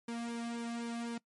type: tone with flanger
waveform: sawtooth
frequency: 234.1 Hz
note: A#3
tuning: 8 cents sharp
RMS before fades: -39 dBFS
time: 0.08-1.18 s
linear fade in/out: 5 ms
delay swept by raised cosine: 1.5 to 2.1 ms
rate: 3.9 Hz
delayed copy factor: -0.85
effects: noise-tail reverb RT60 0.1 s tail -23 dB re dry + MP3 48 kbps